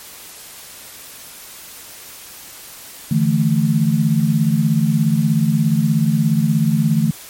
sine chord, D suspended second, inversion none, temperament equal with one note detuned, 148.02 / 164.81 / 220 Hz, D3 / E3 / A3, +14 / 0 / 0 cents, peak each -17 dBFS, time 3.11-7.11 s, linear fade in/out 5 ms, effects white hiss -37 dBFS RMS until 7.29 s + MP3 64 kbps

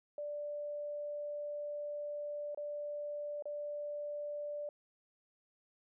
sine tone with dropouts, 587.3 Hz, D5, in tune, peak -38 dBFS, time 0.18-4.69 s, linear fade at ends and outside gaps 2 ms, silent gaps 2.547-2.574 / 3.424-3.455 s, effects none

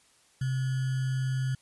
sine tone with sample-and-hold, 130.81 Hz, C3, in tune, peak -26 dBFS, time 0.41-1.55 s, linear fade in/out 5 ms, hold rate 1575 Hz, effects white hiss -63 dBFS RMS until 1.61 s + resampled to 24000 Hz

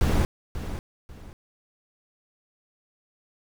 brown noise with echo, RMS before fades -21 dBFS, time 0.01-0.25 s, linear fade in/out 0 ms, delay 540 ms, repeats 2, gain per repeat -11 dB, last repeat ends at 1.33 s, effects none

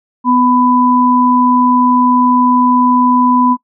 sine tone pair together, 249.2 / 997 Hz, B3 / B5, +16 / +16 cents, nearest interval 2 octaves, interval 2400 cents, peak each -10 dBFS, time 0.24-3.57 s, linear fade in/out 50 ms, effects noise-tail reverb RT60 0.1 s tail -22 dB re dry

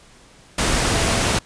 sine tone in noise, 669 Hz, E5, 25 cents sharp, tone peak -29 dBFS, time 0.94-1.22 s, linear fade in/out 5 ms, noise pink, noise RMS -19 dBFS, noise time 0.58-1.39 s, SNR -13 dB, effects pink hiss -49 dBFS RMS until 1.45 s + resampled to 22050 Hz

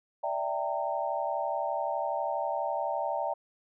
sine chord, E half-diminished seventh, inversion third, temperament equal with one note detuned, 587.3 / 659.3 / 784 / 916.8 Hz, D5 / E5 / G5 / Bb5, 0 / 0 / 0 / -29 cents, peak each -34 dBFS, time 0.23-3.34 s, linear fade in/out 10 ms, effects none

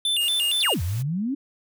square tone with vibrato, 3163 Hz, G7, 15 cents sharp, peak -21 dBFS, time 0.05-0.74 s, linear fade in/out 2 ms, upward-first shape square, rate 4.3 Hz, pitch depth 190 cents each way
white high-pass noise, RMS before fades -41 dBFS, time 0.2-1.03 s, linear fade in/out 20 ms, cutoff 430 Hz, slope 24 dB/octave
sine exponential two-way sweep, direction down then up, 5410 to 80 to 291.4 Hz, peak -23 dBFS, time 0.6-1.35 s, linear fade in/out 10 ms, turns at 0.82 s
effects none

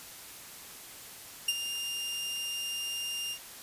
sawtooth tone with ADSR envelope, 2804 Hz, F7, 6 cents sharp, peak -20 dBFS, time 1.48-3.39 s, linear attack 6 ms, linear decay 39 ms, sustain -10 dB, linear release 77 ms, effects white hiss -47 dBFS RMS until 3.62 s + resampled to 32000 Hz

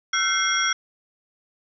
sine tone cluster, 1351 / 1519 / 2116 / 3307 / 5640 Hz, E6 / F#6 / C7 / G#7 / F8, +42 / +45 / +19 / -8 / +16 cents, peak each -26 dBFS, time 0.13-0.73 s, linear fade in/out 5 ms, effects none

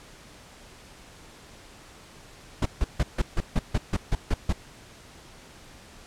brown noise bursts, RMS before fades -22 dBFS, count 11, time 2.62-4.527 s, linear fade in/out 5 ms, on 37 ms, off 150 ms, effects pink hiss -49 dBFS RMS until 6.06 s + low-pass 9000 Hz 12 dB/octave

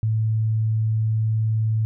sine tone, 110.1 Hz, A2, 2 cents sharp, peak -18 dBFS, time 0.03-1.85 s, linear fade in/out 0 ms, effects none

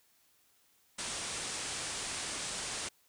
white low-pass noise, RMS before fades -39 dBFS, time 0.98-2.89 s, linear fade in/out 10 ms, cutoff 9600 Hz, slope 96 dB/octave, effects white hiss -69 dBFS RMS until 3.08 s

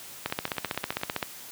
two click trains, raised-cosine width 0.3 ms, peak -24 / -11 dBFS, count 9 / 16, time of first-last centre 0.3-1.014 / 0.26-1.228 s, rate 11.2 / 15.5 Hz, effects white hiss -44 dBFS RMS until 1.51 s + high-pass 80 Hz 12 dB/octave

